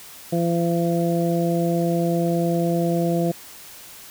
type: harmonic tone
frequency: 170 Hz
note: F3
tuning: 46 cents flat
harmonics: 1 / 2 / 3 / 4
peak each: -21 / -24 / -26 / -27 dBFS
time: 0.32-3.32 s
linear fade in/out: 10 ms
effects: white hiss -42 dBFS RMS until 4.1 s